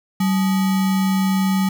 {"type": "tone with sample-and-hold", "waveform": "sine", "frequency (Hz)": 191, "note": "G3", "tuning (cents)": -45, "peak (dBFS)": -15, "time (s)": [0.2, 1.69], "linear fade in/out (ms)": 5, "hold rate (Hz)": 1050, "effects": []}